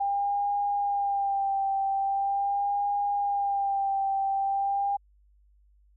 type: tone with vibrato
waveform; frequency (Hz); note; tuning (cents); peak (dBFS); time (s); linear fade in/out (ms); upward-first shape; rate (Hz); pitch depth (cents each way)
sine; 797; G5; +28; -24; 0-4.97; 10; sine; 0.42; 32
effects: added 50 Hz sine -58 dBFS peak until 5.96 s